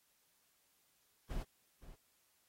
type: noise with echo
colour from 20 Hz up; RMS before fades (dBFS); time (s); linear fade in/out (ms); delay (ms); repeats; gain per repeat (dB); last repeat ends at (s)
brown; -40; 1.29-1.44; 20; 520; 1; -14; 1.96
effects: white hiss -75 dBFS RMS until 2.48 s + AAC 48 kbps